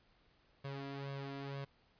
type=tone with flanger; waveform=sawtooth; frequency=138.59 Hz; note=C#3; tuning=in tune; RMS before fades=-44 dBFS; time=0.64-1.65 s; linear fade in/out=10 ms; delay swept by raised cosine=1.8 to 3 ms; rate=2.1 Hz; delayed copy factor=+0.65; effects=pink hiss -71 dBFS RMS until 1.99 s + resampled to 11025 Hz